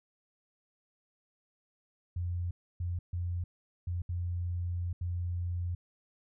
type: tone bursts at uneven times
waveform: sine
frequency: 87.8 Hz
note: F2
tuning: 10 cents sharp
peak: -31 dBFS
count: 6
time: 2.16-2.51 / 2.8-2.99 / 3.13-3.44 / 3.87-4.02 / 4.09-4.93 / 5.01-5.75 s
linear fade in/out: 5 ms
effects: none